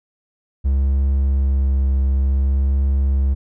triangle tone with vibrato, 67.7 Hz, C#2, 40 cents flat, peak -12 dBFS, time 0.64-3.35 s, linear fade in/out 20 ms, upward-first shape triangle, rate 0.56 Hz, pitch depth 18 cents each way, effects none

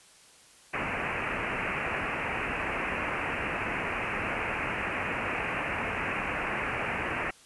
white low-pass noise, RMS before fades -32 dBFS, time 0.73-7.31 s, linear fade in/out 10 ms, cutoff 2700 Hz, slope 96 dB/octave, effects white hiss -56 dBFS RMS until 7.45 s + resampled to 24000 Hz

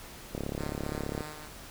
click train, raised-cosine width 2 ms, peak -20 dBFS, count 31, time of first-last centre 0.35-1.207 s, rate 35 Hz
5% pulse tone with tremolo, 152 Hz, D#3, 40 cents flat, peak -29 dBFS, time 0.56-1.49 s, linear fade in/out 50 ms, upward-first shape sine, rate 3.3 Hz, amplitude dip 50%
effects pink hiss -47 dBFS RMS until 1.7 s

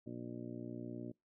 harmonic tone, 59.8 Hz, A#1, 45 cents sharp, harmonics 2 / 3 / 4 / 5 / 6 / 7 / 8 / 9 / 10, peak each -50 / -54 / -47 / -48 / -50 / -63 / -61 / -65 / -56 dBFS, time 0.06-1.12 s, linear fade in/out 10 ms, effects noise-tail reverb RT60 0.2 s tail -26 dB re dry

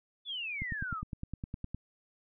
sine exponential sweep, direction down, 3520 to 1188 Hz, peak -35 dBFS, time 0.25-1.03 s, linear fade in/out 50 ms
click train, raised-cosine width 5 ms, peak -25 dBFS, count 12, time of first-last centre 0.62-1.746 s, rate 9.77 Hz
effects none

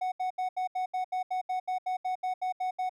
triangle tone bursts, 740 Hz, F#5, in tune, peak -26 dBFS, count 16, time 0.01-2.895 s, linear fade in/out 10 ms, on 110 ms, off 75 ms, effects none

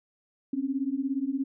sine beating tone pair, 261.6 / 278.6 Hz, C4 / C#4, 0 / +9 cents, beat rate 17 Hz, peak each -30 / -29 dBFS, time 0.53-1.44 s, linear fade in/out 5 ms, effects none

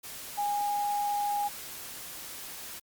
sine tone in noise, 820 Hz, G#5, 22 cents flat, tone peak -27 dBFS, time 0.37-1.49 s, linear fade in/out 20 ms, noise white, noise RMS -42 dBFS, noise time 0.03-2.8 s, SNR +12 dB, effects Opus 48 kbps

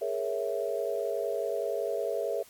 sine chord, A# half-diminished seventh, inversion third, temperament equal, 415.3 / 466.2 / 554.4 / 659.3 Hz, G#4 / A#4 / C#5 / E5, 0 / 0 / 0 / 0 cents, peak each -34 dBFS, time 0.01-2.43 s, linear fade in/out 10 ms, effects white hiss -56 dBFS RMS until 2.49 s + AAC 64 kbps

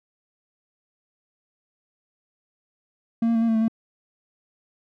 triangle tone with pitch steps, 229.3 / 231.1 / 225.9 / 230.4 / 224.3 / 221 / 225.8 Hz, A#3 / A#3 / A3 / A#3 / A3 / A3 / A3, -28 / -15 / +46 / -20 / +34 / +8 / +45 cents, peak -16 dBFS, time 3.22-3.682 s, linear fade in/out 5 ms, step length 66 ms, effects none

